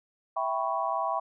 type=chord; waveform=sine; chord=C# half-diminished seventh; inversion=first; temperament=equal; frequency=659.3 / 784 / 987.8 / 1108.7 Hz; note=E5 / G5 / B5 / C#6; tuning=0 / 0 / 0 / 0 cents; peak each=-32 dBFS; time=0.36-1.2 s; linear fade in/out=10 ms; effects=none